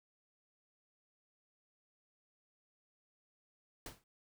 pink noise with exponential decay, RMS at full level -43 dBFS, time 3.86-4.04 s, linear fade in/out 2 ms, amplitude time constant 39 ms, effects none

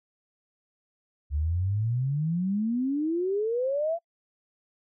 sine exponential sweep, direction up, 70 to 692 Hz, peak -24 dBFS, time 1.3-3.99 s, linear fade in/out 50 ms, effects noise-tail reverb RT60 0.1 s tail -24 dB re dry

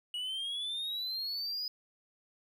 triangle exponential sweep, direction up, 2903 to 5010 Hz, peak -33 dBFS, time 0.14-1.68 s, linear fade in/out 2 ms, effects none

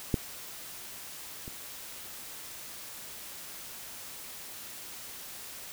clicks, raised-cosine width 3 ms, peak -12 / -29 dBFS, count 2, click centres 0.142 / 1.479 s, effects white hiss -44 dBFS RMS until 5.72 s

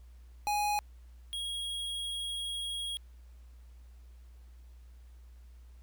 square tone pair in turn, 830.6 / 3296 Hz, G#5 / G#7, 0 / -14 cents, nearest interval 2 octaves, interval 2386 cents, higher second, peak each -29 / -35 dBFS, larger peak first, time 0.47-0.79 / 1.33-2.97 s, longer second, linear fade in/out 0 ms, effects added 60 Hz sine -50 dBFS peak until 5.82 s + pink hiss -70 dBFS RMS until 5.82 s

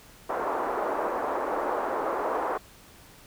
white band-pass noise, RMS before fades -29 dBFS, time 0.29-2.58 s, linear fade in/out 10 ms, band 330 to 1100 Hz, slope 24 dB/octave, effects pink hiss -52 dBFS RMS until 3.26 s

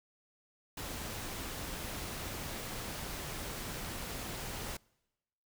pink noise, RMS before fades -41 dBFS, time 0.77-4.77 s, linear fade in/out 5 ms, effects noise-tail reverb RT60 1.0 s tail -26 dB re dry

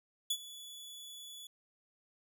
sawtooth tone with ADSR envelope, 3426 Hz, A7, 47 cents flat, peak -26 dBFS, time 0.3-1.47 s, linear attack 7 ms, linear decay 61 ms, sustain -18 dB, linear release 3 ms, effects none

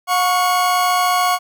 40% pulse tone pair together, 721 / 1108.7 Hz, F#5 / C#6, -45 / 0 cents, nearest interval perfect fifth, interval 745 cents, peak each -16 dBFS, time 0.07-1.39 s, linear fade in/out 50 ms, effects none

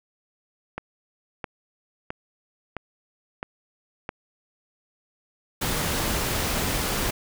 click train, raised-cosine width 0.5 ms, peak -15 dBFS, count 6, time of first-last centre 0.78-4.091 s, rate 1.51 Hz
pink noise, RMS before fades -26 dBFS, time 5.61-7.11 s, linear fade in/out 10 ms
effects none

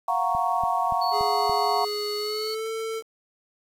sine chord, Gb major seventh, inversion third, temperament equal, 698.5 / 740 / 932.3 / 1108.7 Hz, F5 / Gb5 / Bb5 / Db6, 0 / 0 / 0 / 0 cents, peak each -27 dBFS, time 0.08-1.85 s, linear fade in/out 5 ms
click train, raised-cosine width 5 ms, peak -26 dBFS, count 5, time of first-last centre 0.35-1.496 s, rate 3.49 Hz
triangle tone, 4435 Hz, C#8, in tune, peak -30 dBFS, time 1.01-2.55 s, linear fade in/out 10 ms
square tone with pitch glide, 416.5 to 446.4 Hz, G#4 to A4, +5 to +25 cents, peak -29 dBFS, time 1.11-3.03 s, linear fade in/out 50 ms, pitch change +120 cents, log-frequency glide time 2.17-2.68 s
effects resampled to 32000 Hz + 8-bit

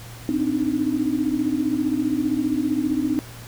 sine tone cluster, 258.5 / 296.5 / 311.7 Hz, C4 / D4 / D#4, -21 / +17 / +3 cents, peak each -24 / -24 / -24 dBFS, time 0.29-3.19 s, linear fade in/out 0 ms, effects added 117 Hz sine -39 dBFS peak until 3.47 s + pink hiss -42 dBFS RMS until 3.47 s

